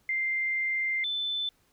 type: tone pair in turn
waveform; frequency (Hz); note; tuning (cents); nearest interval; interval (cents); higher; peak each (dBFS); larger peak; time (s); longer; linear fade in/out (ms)
sine; 2093 / 3520; C7 / A7; 0 / 0; major sixth; 900; second; -26 / -28; first; 0.09-1.04 / 1.04-1.49; first; 2
effects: pink hiss -68 dBFS RMS until 1.72 s